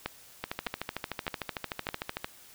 two click trains, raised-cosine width 0.3 ms, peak -15 / -16 dBFS, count 4 / 25, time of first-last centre 0.06-1.889 / 0.44-2.245 s, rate 1.64 / 13.3 Hz, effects white hiss -54 dBFS RMS until 2.54 s

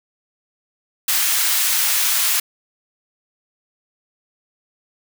white high-pass noise, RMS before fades -18 dBFS, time 1.08-2.4 s, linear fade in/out 5 ms, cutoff 1200 Hz, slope 12 dB/octave, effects none

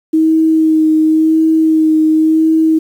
sine tone with vibrato, 316.4 Hz, D#4, 29 cents sharp, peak -7 dBFS, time 0.13-2.79 s, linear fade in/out 10 ms, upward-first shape sine, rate 0.93 Hz, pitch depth 18 cents each way, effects 7-bit

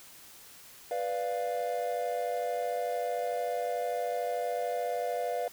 triangle chord, B diminished, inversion none, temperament equal, 493.9 / 587.3 / 698.5 Hz, B4 / D5 / F5, 0 / 0 / 0 cents, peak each -32 / -34 / -31 dBFS, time 0.91-5.48 s, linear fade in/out 2 ms, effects white hiss -52 dBFS RMS until 5.52 s

